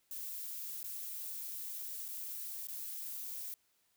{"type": "noise with dropouts", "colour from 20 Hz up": "violet", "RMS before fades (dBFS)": -43, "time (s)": [0.11, 3.54], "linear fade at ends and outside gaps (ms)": 1, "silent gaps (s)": [[0.83, 0.842], [2.082, 2.086], [2.671, 2.685]], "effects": ["white hiss -75 dBFS RMS until 3.96 s"]}